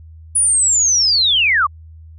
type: linear sweep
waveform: sine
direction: down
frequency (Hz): 9880 to 1063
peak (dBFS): -11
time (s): 0.35-1.67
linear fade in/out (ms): 10
effects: added 80 Hz sine -36 dBFS peak until 2.18 s